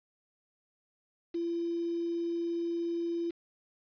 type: tone with quantisation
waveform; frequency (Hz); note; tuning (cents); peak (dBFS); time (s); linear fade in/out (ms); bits
sine; 339.1; E4; +49; -30; 1.34-3.31; 10; 8
effects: resampled to 11025 Hz